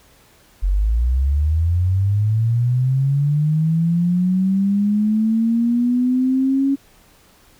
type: linear sweep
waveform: sine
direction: up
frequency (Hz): 44.23 to 277.2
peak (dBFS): -14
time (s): 0.62-6.76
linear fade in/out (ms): 20
effects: pink hiss -52 dBFS RMS until 7.59 s